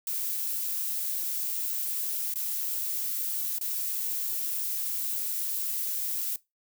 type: noise with dropouts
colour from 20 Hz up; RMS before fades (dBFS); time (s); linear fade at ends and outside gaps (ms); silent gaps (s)
violet; -31; 0.07-6.36; 2; 2.339-2.357 / 3.585-3.611
effects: noise-tail reverb RT60 0.2 s tail -20 dB re dry

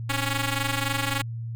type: ring-modulated tone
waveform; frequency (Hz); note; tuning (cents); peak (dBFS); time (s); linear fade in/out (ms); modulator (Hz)
5% pulse; 277.6; C#4; +3; -11; 0.09-1.22; 10; 567
effects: added 115 Hz sine -30 dBFS peak until 1.55 s + Opus 48 kbps

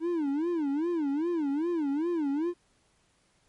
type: tone with vibrato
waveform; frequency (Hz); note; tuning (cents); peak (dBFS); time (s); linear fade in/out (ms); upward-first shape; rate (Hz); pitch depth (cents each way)
triangle; 311.1; D#4; 0; -24; 0-2.54; 50; sine; 2.5; 210
effects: pink hiss -68 dBFS RMS until 3.48 s + MP3 48 kbps

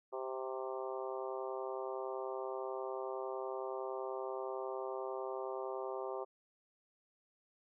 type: harmonic tone with a mistuned harmonic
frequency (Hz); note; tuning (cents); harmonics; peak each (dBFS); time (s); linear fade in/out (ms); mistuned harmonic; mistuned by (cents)
130.81; C3; 0; 3 / 4 / 5 / 6 / 7 / 8 / 9; -42 / -44 / -46 / -48 / -49 / -50 / -51; 0.12-6.25; 20; 8; +17
effects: none

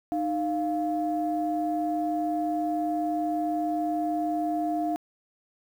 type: tone pair together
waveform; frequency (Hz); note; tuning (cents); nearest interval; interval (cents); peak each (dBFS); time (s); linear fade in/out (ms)
sine; 307.6 / 698.5; D#4 / F5; -20 / 0; octave + major second; 1420; -27; 0.12-4.96; 0
effects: tanh soft clip ceiling -17 dBFS + 9-bit

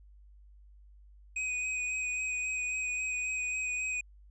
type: tone with vibrato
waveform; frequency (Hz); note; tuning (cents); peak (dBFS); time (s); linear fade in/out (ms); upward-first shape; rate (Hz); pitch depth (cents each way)
square; 2502; D#7; +9; -32; 1.36-4.01; 5; sine; 3.7; 19
effects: added 50 Hz sine -53 dBFS peak until 4.3 s + resampled to 24000 Hz

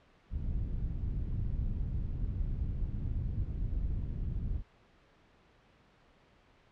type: low-pass noise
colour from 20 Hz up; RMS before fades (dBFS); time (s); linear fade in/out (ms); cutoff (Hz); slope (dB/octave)
pink; -34; 0.3-4.63; 50; 110; 12
effects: pink hiss -64 dBFS RMS until 6.71 s + low-pass 3000 Hz 12 dB/octave

